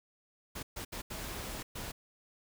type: noise bursts at uneven times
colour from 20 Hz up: pink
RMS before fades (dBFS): -41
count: 5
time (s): 0.55-0.63 / 0.76-0.85 / 0.92-1.02 / 1.1-1.63 / 1.75-1.92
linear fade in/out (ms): 10
effects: none